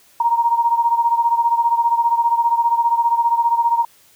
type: beating tone pair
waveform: sine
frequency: 932.3 / 947.3 Hz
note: A#5 / A#5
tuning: 0 / +28 cents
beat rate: 15 Hz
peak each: -15 / -19 dBFS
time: 0.2-3.85 s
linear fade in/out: 5 ms
effects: white hiss -52 dBFS RMS until 4.15 s